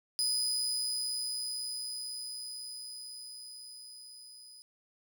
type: tone with level ramp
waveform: 30% pulse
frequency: 4981 Hz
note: D#8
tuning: 1 cent sharp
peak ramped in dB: -25 to -48 dBFS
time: 0.19-4.62 s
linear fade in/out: 0 ms
effects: none